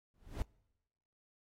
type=noise with exponential growth; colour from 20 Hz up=brown; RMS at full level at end=-34 dBFS; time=0.14-0.42 s; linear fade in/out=1 ms; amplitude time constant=59 ms; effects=noise-tail reverb RT60 1.0 s tail -26 dB re dry + AAC 48 kbps